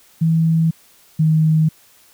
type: tone pair in turn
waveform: sine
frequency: 162.7 / 157.43 Hz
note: E3 / D#3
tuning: -22 / +21 cents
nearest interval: minor second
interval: 57 cents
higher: first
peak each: -12 / -11 dBFS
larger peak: second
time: 0.21-0.71 / 1.19-1.69 s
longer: neither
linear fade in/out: 10 ms
effects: white hiss -51 dBFS RMS until 2.13 s